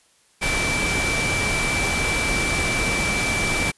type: tone in noise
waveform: sine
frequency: 2326 Hz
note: D7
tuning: 17 cents flat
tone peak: -23 dBFS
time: 0.41-3.72 s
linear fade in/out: 20 ms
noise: pink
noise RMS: -24 dBFS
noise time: 0.41-3.72 s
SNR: -2 dB
effects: white hiss -59 dBFS RMS until 3.77 s + resampled to 24000 Hz